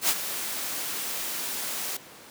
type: noise with ADSR envelope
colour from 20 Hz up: white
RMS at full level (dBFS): -21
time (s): 0.01-1.97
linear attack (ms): 82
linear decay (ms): 45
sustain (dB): -11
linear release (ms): 5
effects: pink hiss -47 dBFS RMS until 2.3 s + high-pass 200 Hz 12 dB/octave